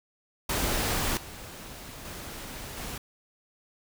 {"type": "noise with level steps", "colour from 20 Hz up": "pink", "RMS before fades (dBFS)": [-28, -43, -40, -37], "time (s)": [0.49, 2.98], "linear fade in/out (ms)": 5, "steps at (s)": [1.17, 2.05, 2.77], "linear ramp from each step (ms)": 2, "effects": []}